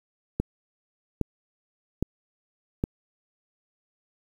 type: click train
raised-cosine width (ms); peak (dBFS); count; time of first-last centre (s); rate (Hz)
3; -11; 4; 0.4-2.839; 1.23
effects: 8-bit